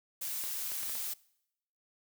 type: noise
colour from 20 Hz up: blue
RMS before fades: -37 dBFS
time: 0.21-1.14 s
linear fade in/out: 10 ms
type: clicks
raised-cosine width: 0.3 ms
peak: -29 dBFS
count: 5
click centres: 0.439 / 0.718 / 0.832 / 0.895 / 0.954 s
effects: noise-tail reverb RT60 0.8 s tail -23 dB re dry